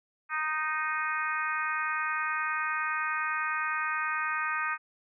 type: harmonic tone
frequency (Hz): 309.9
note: D#4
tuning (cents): -7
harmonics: 3 / 4 / 5 / 6 / 7 / 8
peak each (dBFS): -39 / -32 / -33 / -36 / -40 / -38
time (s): 0.29-4.78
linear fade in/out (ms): 50
effects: none

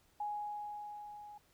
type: tone with level ramp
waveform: sine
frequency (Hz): 832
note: G#5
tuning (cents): +3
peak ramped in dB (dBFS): -35 to -49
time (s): 0.2-1.38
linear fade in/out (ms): 5
effects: pink hiss -70 dBFS RMS until 1.53 s

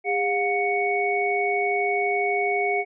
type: tone cluster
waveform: sine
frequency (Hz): 404.6 / 717 / 2227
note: G#4 / F5 / C#7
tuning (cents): -45 / +45 / +7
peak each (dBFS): -25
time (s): 0.04-2.85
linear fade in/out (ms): 50
effects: none

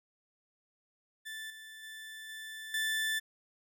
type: tone with level steps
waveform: 30% pulse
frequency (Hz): 1760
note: A6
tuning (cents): 0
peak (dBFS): -38 / -45 / -42 / -40 / -28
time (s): 1.25-3.2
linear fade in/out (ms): 20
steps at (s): 1.5 / 1.83 / 2.29 / 2.74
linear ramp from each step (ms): 2
effects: none

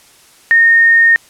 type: tone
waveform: sine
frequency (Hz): 1840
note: A#6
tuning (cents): -23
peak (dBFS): -5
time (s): 0.51-1.16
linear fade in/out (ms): 0
effects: white hiss -45 dBFS RMS until 1.29 s + low-pass 11000 Hz 12 dB/octave

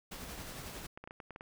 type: noise with tremolo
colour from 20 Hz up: pink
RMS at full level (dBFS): -44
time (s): 0.11-0.87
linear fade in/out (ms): 10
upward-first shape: sine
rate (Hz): 11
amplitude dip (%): 30
type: clicks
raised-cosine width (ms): 0.5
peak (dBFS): -31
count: 8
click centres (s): 0.975 / 1.04 / 1.075 / 1.109 / 1.202 / 1.307 / 1.361 / 1.409
effects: none

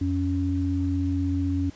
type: tone pair together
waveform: sine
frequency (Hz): 87.56 / 278.8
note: F2 / C#4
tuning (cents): +5 / +10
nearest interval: octave + minor sixth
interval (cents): 2005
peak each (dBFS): -25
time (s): 0.01-1.7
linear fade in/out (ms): 5
effects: pink hiss -51 dBFS RMS until 1.75 s + resampled to 16000 Hz

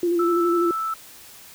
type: tone with vibrato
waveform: sine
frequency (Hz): 345.4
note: F4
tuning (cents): -19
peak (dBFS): -18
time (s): 0.03-0.71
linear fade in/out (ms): 2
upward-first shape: square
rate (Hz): 12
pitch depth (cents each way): 27
type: tone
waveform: sine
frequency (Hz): 1318.5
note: E6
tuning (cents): 0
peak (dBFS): -23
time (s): 0.19-0.94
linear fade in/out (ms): 5
effects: white hiss -45 dBFS RMS until 1.54 s

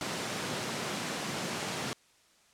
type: high-pass noise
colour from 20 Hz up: pink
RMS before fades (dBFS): -35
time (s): 0.01-1.93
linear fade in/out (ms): 0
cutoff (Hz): 130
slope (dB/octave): 24
effects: white hiss -64 dBFS RMS until 2.53 s + low-pass 8000 Hz 12 dB/octave

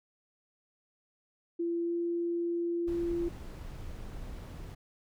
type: tone with pitch glide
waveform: sine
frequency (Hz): 340 to 342.4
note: F4 to F4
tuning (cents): -46 to -34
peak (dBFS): -29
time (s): 1.59-3.29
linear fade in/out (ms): 10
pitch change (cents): +12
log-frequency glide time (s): 1.84-1.93
type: noise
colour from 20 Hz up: brown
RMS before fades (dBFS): -42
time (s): 2.87-4.75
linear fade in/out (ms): 10
effects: none

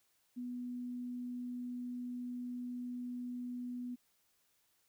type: tone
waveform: sine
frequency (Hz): 246.1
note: B3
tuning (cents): -6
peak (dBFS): -39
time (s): 0.36-3.96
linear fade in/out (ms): 20
effects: white hiss -75 dBFS RMS until 4.88 s

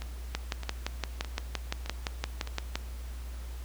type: two click trains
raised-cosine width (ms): 0.2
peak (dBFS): -22 / -13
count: 5 / 15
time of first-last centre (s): 0.02-2.474 / 0.35-2.755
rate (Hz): 1.63 / 5.82
effects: added 60 Hz sine -37 dBFS peak until 3.64 s + pink hiss -52 dBFS RMS until 3.64 s

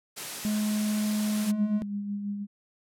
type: high-pass noise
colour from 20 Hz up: white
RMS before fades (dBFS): -36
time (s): 0.16-1.52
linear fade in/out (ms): 20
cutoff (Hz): 100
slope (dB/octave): 48
type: tone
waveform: triangle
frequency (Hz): 211.6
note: G#3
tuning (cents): +33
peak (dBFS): -23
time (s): 0.45-1.82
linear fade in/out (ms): 0
type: tone with tremolo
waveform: sine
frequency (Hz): 203.1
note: G#3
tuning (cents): -38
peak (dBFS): -28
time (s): 1.42-2.47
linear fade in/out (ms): 50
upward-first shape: sine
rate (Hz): 6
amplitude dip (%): 40
effects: low-pass 12000 Hz 12 dB/octave

